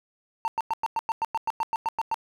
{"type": "tone bursts", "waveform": "triangle", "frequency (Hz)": 904, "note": "A5", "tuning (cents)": 47, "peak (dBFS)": -21, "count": 14, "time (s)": [0.45, 2.143], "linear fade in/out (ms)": 0, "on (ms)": 29, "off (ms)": 99, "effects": []}